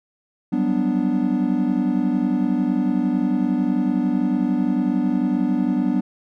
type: chord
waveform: triangle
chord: G major seventh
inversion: third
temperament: equal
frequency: 185 / 196 / 246.9 / 293.7 Hz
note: F#3 / G3 / B3 / D4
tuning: 0 / 0 / 0 / 0 cents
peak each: -24 / -23 / -19 / -21 dBFS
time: 0.52-6.01 s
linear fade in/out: 10 ms
effects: none